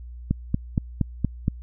click train, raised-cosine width 5 ms, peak -8 dBFS, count 6, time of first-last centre 0.31-1.481 s, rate 4.27 Hz, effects added 60 Hz sine -36 dBFS peak until 1.62 s

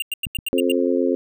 square tone bursts, 2794 Hz, F7, in tune, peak -22 dBFS, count 7, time 0-0.718 s, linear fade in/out 2 ms, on 22 ms, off 94 ms
clicks, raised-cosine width 5 ms, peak -20 dBFS, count 2, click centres 0.268 / 0.388 s
harmonic tone, 88.2 Hz, F2, 18 cents sharp, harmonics 3 / 4 / 5 / 6, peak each -21 / -22 / -23 / -24 dBFS, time 0.53-1.15 s, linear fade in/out 0 ms
effects none

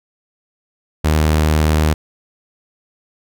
sawtooth tone, 77.3 Hz, D#2, 11 cents flat, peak -8 dBFS, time 1.04-1.94 s, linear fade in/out 10 ms, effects none

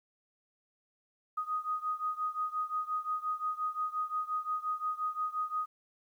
sine beating tone pair, 1244.5 / 1250.2 Hz, D#6 / D#6, 0 / +8 cents, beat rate 5.7 Hz, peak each -34 / -36 dBFS, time 1.37-5.66 s, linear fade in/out 10 ms, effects 11-bit

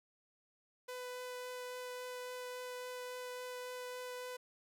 sawtooth tone with vibrato, 499.4 Hz, B4, 19 cents sharp, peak -39 dBFS, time 0.88-4.37 s, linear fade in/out 10 ms, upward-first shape triangle, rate 3.6 Hz, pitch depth 8 cents each way, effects none

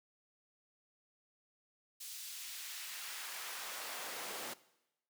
pink noise with high-pass filter sweep, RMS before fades -45 dBFS, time 2-4.54 s, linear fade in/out 10 ms, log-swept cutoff 4600 to 370 Hz, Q 0.76, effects noise-tail reverb RT60 0.9 s tail -19 dB re dry

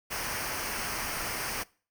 pink noise with comb filter, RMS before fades -34 dBFS, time 0.1-1.64 s, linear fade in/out 20 ms, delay 0.27 ms, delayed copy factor -0.65, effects noise-tail reverb RT60 0.4 s tail -23 dB re dry

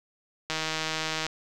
click train, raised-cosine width 0.2 ms, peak -12 dBFS, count 122, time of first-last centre 0.5-1.266 s, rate 158 Hz, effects none

